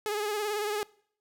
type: tone with vibrato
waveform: sawtooth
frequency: 419.3 Hz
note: G#4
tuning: 17 cents sharp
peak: -25 dBFS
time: 0.06-0.83 s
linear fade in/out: 0 ms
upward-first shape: sine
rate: 18 Hz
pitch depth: 47 cents each way
effects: noise-tail reverb RT60 0.6 s tail -23 dB re dry